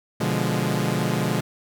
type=chord; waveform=sawtooth; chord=B diminished seventh; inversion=none; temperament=equal; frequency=123.47 / 146.83 / 174.61 / 207.7 Hz; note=B2 / D3 / F3 / Ab3; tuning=0 / 0 / 0 / 0 cents; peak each=-23 dBFS; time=0.2-1.41 s; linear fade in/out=10 ms; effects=none

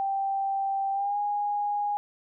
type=tone with pitch glide; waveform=sine; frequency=784 to 823 Hz; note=G5 to G#5; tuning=0 to -16 cents; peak=-25 dBFS; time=0-1.97 s; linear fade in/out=0 ms; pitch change=+84 cents; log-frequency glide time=0.92-1.18 s; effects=none

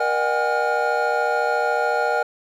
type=tone cluster; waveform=triangle; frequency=474.4 / 607 / 743 / 817 / 1417 Hz; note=A#4 / D#5 / F#5 / G#5 / F6; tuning=+30 / -43 / +7 / -29 / +25 cents; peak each=-23 dBFS; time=0-2.23 s; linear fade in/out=5 ms; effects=none

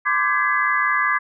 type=tone cluster; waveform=sine; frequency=1036 / 1176 / 1566 / 1671 / 2024 Hz; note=C6 / D6 / G6 / G#6 / B6; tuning=-17 / +2 / -2 / +10 / +42 cents; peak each=-26 / -21 / -28 / -21 / -24 dBFS; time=0.05-1.19 s; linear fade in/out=20 ms; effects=none

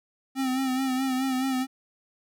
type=tone with vibrato; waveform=square; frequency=261.6 Hz; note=C4; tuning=in tune; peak=-25 dBFS; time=0.35-1.67 s; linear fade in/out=50 ms; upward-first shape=sine; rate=4.7 Hz; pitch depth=45 cents each way; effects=none

